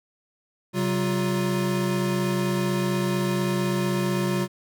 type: tone cluster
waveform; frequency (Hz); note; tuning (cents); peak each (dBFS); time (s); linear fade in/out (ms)
square; 134.1 / 189.9 / 353.5; C3 / F#3 / F4; +43 / +45 / +21; -29 / -26 / -28; 0.73-4.48; 50
effects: none